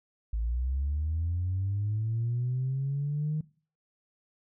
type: linear sweep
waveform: sine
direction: up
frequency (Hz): 53.1 to 155.56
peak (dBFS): -26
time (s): 0.33-3.41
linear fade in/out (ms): 5
effects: noise-tail reverb RT60 0.4 s tail -20 dB re dry + tanh soft clip ceiling -23 dBFS